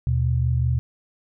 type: tone pair together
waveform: sine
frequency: 77.78 / 123.01 Hz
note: D#2 / B2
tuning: 0 / -6 cents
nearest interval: minor sixth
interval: 794 cents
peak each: -22 / -20 dBFS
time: 0.07-0.79 s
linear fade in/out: 0 ms
effects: none